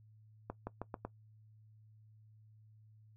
accelerating click train, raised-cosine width 1 ms, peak -26 dBFS, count 5, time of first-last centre 0.5-1.05 s, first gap 170 ms, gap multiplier 0.86, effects noise-tail reverb RT60 0.1 s tail -18 dB re dry + added 108 Hz sine -59 dBFS peak until 3.16 s

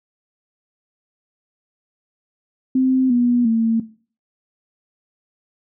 sine tone with pitch steps, 260.1 / 242.7 / 226.4 Hz, C4 / B3 / A3, -10 / -30 / +50 cents, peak -13 dBFS, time 2.75-3.8 s, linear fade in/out 5 ms, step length 350 ms, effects noise-tail reverb RT60 0.4 s tail -17 dB re dry

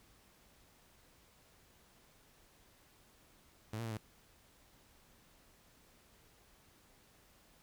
sawtooth tone with pitch steps, 109.1 / 116.1 / 112.9 / 108 Hz, A2 / A#2 / A2 / A2, -14 / -7 / +45 / -32 cents, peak -35 dBFS, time 3.73-3.974 s, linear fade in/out 5 ms, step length 61 ms, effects pink hiss -66 dBFS RMS until 7.62 s

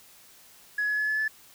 sine tone with pitch steps, 1684 / 1696.7 / 1709.5 / 1722.4 / 1735.3 Hz, G#6 / G#6 / G#6 / A6 / A6, +24 / +37 / +50 / -37 / -24 cents, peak -23 dBFS, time 0.78-1.28 s, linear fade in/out 5 ms, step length 100 ms, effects tanh soft clip ceiling -21 dBFS + white hiss -54 dBFS RMS until 1.54 s

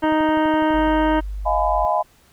harmonic tone, 311.1 Hz, D#4, in tune, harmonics 1 / 2 / 3 / 4 / 5 / 6 / 7 / 9 / 10, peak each -18 / -22 / -21 / -32 / -29 / -34 / -39 / -39 / -40 dBFS, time 0.02-1.21 s, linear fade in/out 20 ms
click train, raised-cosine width 5 ms, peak -26 dBFS, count 11, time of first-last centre 0.04-0.873 s, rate 12 Hz
sine tone, 49.85 Hz, G1, 30 cents sharp, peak -25 dBFS, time 0.74-1.85 s, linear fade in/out 0 ms
sine chord, F half-diminished seventh, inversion third, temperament just, 628.6 / 698.5 / 838.1 / 1005.8 Hz, Eb5 / F5 / Ab5 / Cb6, +18 / 0 / +16 / +31 cents, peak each -22 dBFS, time 1.45-2.03 s, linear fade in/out 20 ms
effects pink hiss -55 dBFS RMS until 2.32 s

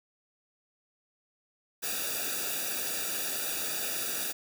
white noise with comb filter, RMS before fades -33 dBFS, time 1.82-4.33 s, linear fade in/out 20 ms, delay 0.95 ms, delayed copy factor -1, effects none

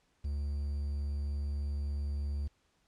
triangle tone with quantisation, 71.6 Hz, D2, 43 cents flat, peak -30 dBFS, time 0.24-2.48 s, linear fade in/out 10 ms, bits 10, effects pink hiss -73 dBFS RMS until 2.87 s + low-pass 8000 Hz 12 dB/octave

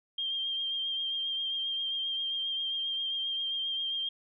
sine tone with vibrato, 3192 Hz, G7, 31 cents sharp, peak -30 dBFS, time 0.18-4.09 s, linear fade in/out 5 ms, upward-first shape triangle, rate 7.5 Hz, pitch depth 29 cents each way, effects none

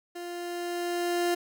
30% pulse tone with level ramp, 349.2 Hz, F4, in tune, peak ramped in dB -34 to -21 dBFS, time 0.15-1.35 s, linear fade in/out 10 ms, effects none

